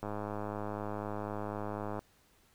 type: click train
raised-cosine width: 1 ms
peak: -24 dBFS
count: 205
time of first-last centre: 0.03-1.992 s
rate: 104 Hz
effects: pink hiss -67 dBFS RMS until 2.54 s